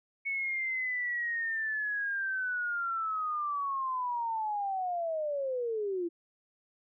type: linear sweep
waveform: sine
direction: down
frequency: 2217 to 332.5 Hz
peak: -30 dBFS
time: 0.25-6.09 s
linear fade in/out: 20 ms
effects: none